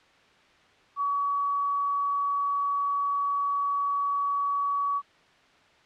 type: tone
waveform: sine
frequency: 1133 Hz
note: C#6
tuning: 37 cents sharp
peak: -24 dBFS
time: 0.96-5.02 s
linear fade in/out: 50 ms
effects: white hiss -58 dBFS RMS until 5.85 s + low-pass 3000 Hz 12 dB/octave